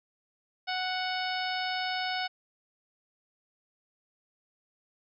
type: harmonic tone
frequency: 740 Hz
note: F#5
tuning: in tune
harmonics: 1 / 2 / 3 / 4 / 5 / 6 / 7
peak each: -33 / -36 / -38 / -39 / -40 / -41 / -41 dBFS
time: 0.67-2.28 s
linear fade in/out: 20 ms
effects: none